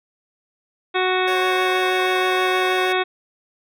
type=harmonic tone; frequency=370 Hz; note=F#4; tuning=in tune; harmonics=1 / 2 / 3 / 4 / 5 / 6 / 7 / 9 / 10; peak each=-21 / -24 / -26 / -27 / -28 / -29 / -29 / -31 / -31 dBFS; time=0.94-3.04 s; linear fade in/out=20 ms
type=tone with vibrato; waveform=15% pulse; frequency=546 Hz; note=C#5; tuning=26 cents flat; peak=-22 dBFS; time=1.27-2.93 s; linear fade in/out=10 ms; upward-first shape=sine; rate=6.3 Hz; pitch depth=44 cents each way
effects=none